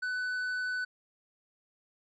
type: tone with tanh clipping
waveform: triangle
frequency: 1498 Hz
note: F#6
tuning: 21 cents sharp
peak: -32 dBFS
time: 0.02-0.85 s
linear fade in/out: 10 ms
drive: 10 dB
effects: none